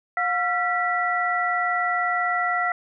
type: tone cluster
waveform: sine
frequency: 715 / 1361 / 1958 Hz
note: F5 / F6 / B6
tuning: +41 / -45 / -15 cents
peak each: -25 dBFS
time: 0.17-2.72 s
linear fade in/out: 2 ms
effects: none